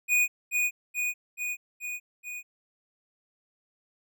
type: tone with echo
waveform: square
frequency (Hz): 2469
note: D#7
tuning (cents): -14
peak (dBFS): -21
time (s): 0.08-0.28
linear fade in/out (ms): 50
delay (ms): 430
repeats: 5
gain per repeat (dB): -3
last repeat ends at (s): 2.43
effects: none